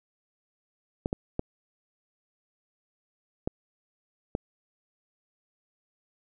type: clicks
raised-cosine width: 2 ms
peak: -14 dBFS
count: 5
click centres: 1.059 / 1.129 / 1.394 / 3.475 / 4.351 s
effects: none